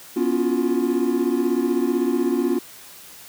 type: tone cluster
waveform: triangle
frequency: 245.5 / 280.9 / 342.8 / 358.9 Hz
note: B3 / C#4 / F4 / F4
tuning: -10 / +23 / -32 / +47 cents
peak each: -22 dBFS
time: 0.16-2.59 s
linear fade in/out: 10 ms
effects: white hiss -43 dBFS RMS until 3.28 s + high-pass 60 Hz 12 dB/octave